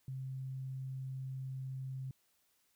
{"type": "tone", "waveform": "sine", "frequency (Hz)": 132, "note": "C3", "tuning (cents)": 16, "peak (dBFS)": -39, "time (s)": [0.08, 2.11], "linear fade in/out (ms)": 2, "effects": ["white hiss -75 dBFS RMS until 2.75 s"]}